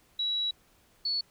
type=tone pair in turn; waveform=sine; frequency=3900 / 4420 Hz; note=B7 / C#8; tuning=-23 / -6 cents; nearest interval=major second; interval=217 cents; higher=second; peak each=-27 dBFS; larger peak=neither; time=0.19-0.51 / 1.05-1.21 s; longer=first; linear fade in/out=5 ms; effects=pink hiss -64 dBFS RMS until 1.3 s